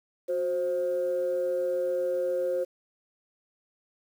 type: tone pair together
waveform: sine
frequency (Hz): 364.6 / 528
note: F#4 / C5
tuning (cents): -25 / +16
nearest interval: tritone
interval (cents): 641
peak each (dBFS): -31 / -25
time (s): 0.28-2.65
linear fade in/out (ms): 20
effects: tanh soft clip ceiling -20 dBFS + 9-bit